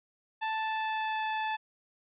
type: tone with pitch glide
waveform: sawtooth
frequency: 880 to 871.4 Hz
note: A5 to A5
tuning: 0 to -17 cents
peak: -26 dBFS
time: 0.41-1.57 s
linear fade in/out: 20 ms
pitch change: -17 cents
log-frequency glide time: 0.51-1.24 s
effects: resampled to 8000 Hz